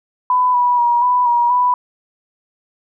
sine tone with pitch steps, 1000 / 978 / 955 / 990 / 955 / 989 Hz, B5 / B5 / A#5 / B5 / A#5 / B5, +21 / -17 / +42 / +4 / +42 / +2 cents, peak -11 dBFS, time 0.3-1.74 s, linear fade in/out 2 ms, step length 240 ms, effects none

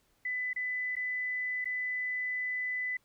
sine tone with dropouts, 2000 Hz, B6, 21 cents sharp, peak -31 dBFS, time 0.25-2.97 s, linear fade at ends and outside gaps 5 ms, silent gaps 0.532-0.561 / 0.955-0.965 / 1.645-1.655 s, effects pink hiss -71 dBFS RMS until 3.04 s

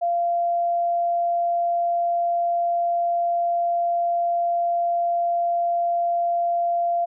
sine tone, 690 Hz, F5, 21 cents flat, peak -19 dBFS, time 0.01-7.06 s, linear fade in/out 20 ms, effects none

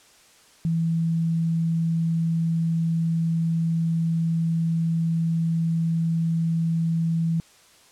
sine tone, 164.81 Hz, E3, in tune, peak -20 dBFS, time 0.65-7.4 s, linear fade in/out 0 ms, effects white hiss -54 dBFS RMS until 7.91 s + low-pass 9000 Hz 12 dB/octave

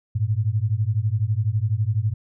sine beating tone pair, 101.6 / 113.6 Hz, G#2 / A#2, -38 / -44 cents, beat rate 12 Hz, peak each -22 dBFS, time 0.15-2.14 s, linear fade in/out 10 ms, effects none

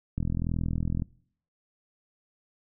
click train, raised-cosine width 5 ms, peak -17 dBFS, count 36, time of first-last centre 0.18-1.021 s, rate 41.6 Hz, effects noise-tail reverb RT60 0.6 s tail -23 dB re dry

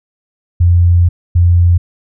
sine tone bursts at uneven times, 87.1 Hz, F2, 4 cents flat, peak -5 dBFS, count 2, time 0.6-1.09 / 1.35-1.78 s, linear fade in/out 10 ms, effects none

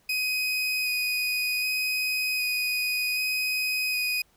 30% pulse tone with vibrato, 2500 Hz, D#7, 8 cents sharp, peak -22 dBFS, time 0.09-4.22 s, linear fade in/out 5 ms, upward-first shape square, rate 0.65 Hz, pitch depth 8 cents each way, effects pink hiss -64 dBFS RMS until 4.36 s

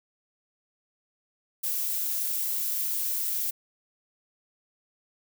violet noise, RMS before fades -29 dBFS, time 1.63-3.51 s, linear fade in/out 10 ms, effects none

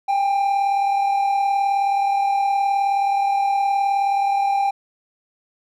triangle tone pair together, 793.9 / 833 Hz, G5 / G#5, +22 / +5 cents, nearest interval minor second, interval 83 cents, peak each -15 / -26 dBFS, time 0.08-4.71 s, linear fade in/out 10 ms, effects none

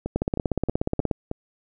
two click trains, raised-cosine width 2 ms, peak -9 / -14 dBFS, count 17 / 5, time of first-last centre 0.16-1.112 / 0.06-1.314 s, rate 16.8 / 3.19 Hz, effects none

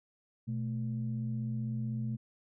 sine tone pair together, 123 / 218.9 Hz, B2 / A3, -7 / -9 cents, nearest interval minor seventh, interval 998 cents, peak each -33 / -36 dBFS, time 0.47-2.17 s, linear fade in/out 20 ms, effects tanh soft clip ceiling -25 dBFS

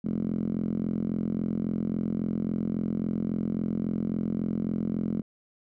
5% pulse tone with band-pass filter, 43.65 Hz, F1, in tune, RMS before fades -29 dBFS, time 0.04-5.22 s, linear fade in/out 10 ms, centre 210 Hz, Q 4.1, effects none

